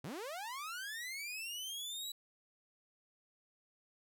sawtooth linear sweep, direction up, 113.4 to 3951 Hz, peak -38 dBFS, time 0.04-2.12 s, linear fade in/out 5 ms, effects none

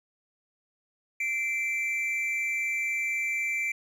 triangle tone pair together, 2078 / 2338 Hz, C7 / D7, -12 / -8 cents, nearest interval major second, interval 204 cents, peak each -32 / -26 dBFS, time 1.2-3.72 s, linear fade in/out 5 ms, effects none

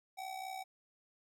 square tone with amplitude modulation, 760 Hz, F#5, 46 cents sharp, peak -39 dBFS, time 0.17-0.64 s, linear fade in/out 20 ms, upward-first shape sine, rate 64.5 Hz, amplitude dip 65%, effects none

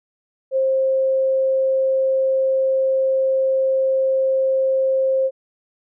sine tone, 530 Hz, C5, 22 cents sharp, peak -15 dBFS, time 0.51-5.31 s, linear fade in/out 50 ms, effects none

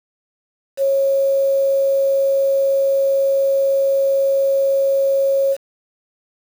sine tone with quantisation, 547 Hz, C#5, 23 cents flat, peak -13 dBFS, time 0.77-5.57 s, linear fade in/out 50 ms, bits 6, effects none

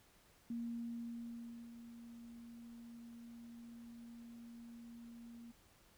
sine tone with ADSR envelope, 234.1 Hz, A#3, 8 cents sharp, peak -39 dBFS, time 0.5-5.52 s, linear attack 4 ms, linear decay 1200 ms, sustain -12 dB, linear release 12 ms, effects pink hiss -68 dBFS RMS until 5.97 s

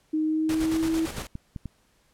sine tone with pitch glide, 311.1 to 323.7 Hz, D#4 to E4, 0 to -31 cents, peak -22 dBFS, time 0.13-1.06 s, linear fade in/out 10 ms, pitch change +69 cents, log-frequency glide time 0.24-0.85 s
pink noise with tremolo, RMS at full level -34 dBFS, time 0.49-1.27 s, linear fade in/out 2 ms, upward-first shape square, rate 8.9 Hz, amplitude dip 50%
clicks, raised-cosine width 5 ms, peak -22 dBFS, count 4, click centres 1.183 / 1.354 / 1.562 / 1.657 s
effects pink hiss -65 dBFS RMS until 2.13 s + low-pass 12000 Hz 12 dB/octave

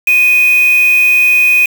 sine tone with quantisation, 2489 Hz, D#7, in tune, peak -6 dBFS, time 0.07-1.66 s, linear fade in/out 5 ms, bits 3, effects none

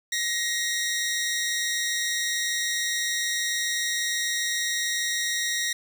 15% pulse tone pair together, 1886.8 / 2082 Hz, A#6 / C7, +20 / -9 cents, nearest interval major second, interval 171 cents, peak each -19 / -30 dBFS, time 0.12-5.73 s, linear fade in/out 5 ms, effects 9-bit

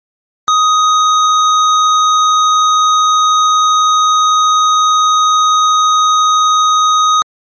square tone, 1252 Hz, D#6, 10 cents sharp, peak -8 dBFS, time 0.48-7.22 s, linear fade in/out 0 ms, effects MP3 32 kbps

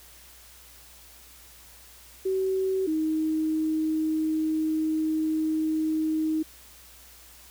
sine tone pair in turn, 380 / 314.2 Hz, F#4 / D#4, +46 / +17 cents, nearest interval minor third, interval 329 cents, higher first, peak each -23 dBFS, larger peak neither, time 2.25-2.87 / 2.87-6.43 s, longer second, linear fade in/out 10 ms, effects added 60 Hz sine -56 dBFS peak until 7.5 s + white hiss -51 dBFS RMS until 7.5 s

